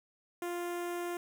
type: tone with notch filter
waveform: sawtooth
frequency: 349.2 Hz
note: F4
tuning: in tune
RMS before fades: -37 dBFS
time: 0.42-1.17 s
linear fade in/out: 2 ms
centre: 4400 Hz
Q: 1.1
effects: 11-bit